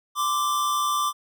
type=tone pair together; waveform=square; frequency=1034.9 / 1174.7 Hz; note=C6 / D6; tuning=-19 / 0 cents; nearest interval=major second; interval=219 cents; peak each=-31 / -23 dBFS; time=0.15-1.13 s; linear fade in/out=50 ms; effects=none